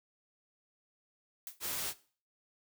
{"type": "noise with exponential decay", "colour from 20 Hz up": "blue", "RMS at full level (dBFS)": -40, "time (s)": [1.47, 1.6], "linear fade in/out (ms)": 1, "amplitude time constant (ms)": 28}
{"type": "noise", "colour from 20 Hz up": "white", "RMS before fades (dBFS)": -37, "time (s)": [1.6, 1.94], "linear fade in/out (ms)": 50}
{"effects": ["noise-tail reverb RT60 0.4 s tail -17 dB re dry"]}